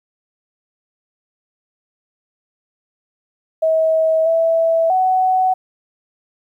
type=tone with pitch steps; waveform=sine; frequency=641 / 657 / 747 Hz; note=E5 / E5 / F#5; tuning=-49 / -6 / +16 cents; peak=-12 dBFS; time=3.62-5.54 s; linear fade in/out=10 ms; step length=640 ms; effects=9-bit